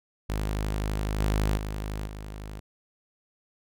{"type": "tone with level steps", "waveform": "sawtooth", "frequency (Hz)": 51.91, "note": "G#1", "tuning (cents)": 0, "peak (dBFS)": [-23, -19, -27, -33], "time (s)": [0.29, 2.6], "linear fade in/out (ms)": 10, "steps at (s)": [1.19, 1.57, 2.07], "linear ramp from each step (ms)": 2, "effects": []}